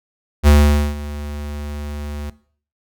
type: tone with ADSR envelope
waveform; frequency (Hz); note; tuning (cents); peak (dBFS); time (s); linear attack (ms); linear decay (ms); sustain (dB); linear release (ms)
square; 73.42; D2; 0; -7; 0.43-2.3; 44; 470; -19; 5
effects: noise-tail reverb RT60 0.5 s tail -18 dB re dry